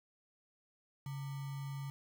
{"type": "tone with sample-and-hold", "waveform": "sine", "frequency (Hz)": 138.59, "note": "C#3", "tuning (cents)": 0, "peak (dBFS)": -39, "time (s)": [1.06, 1.9], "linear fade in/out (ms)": 2, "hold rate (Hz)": 1050, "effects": []}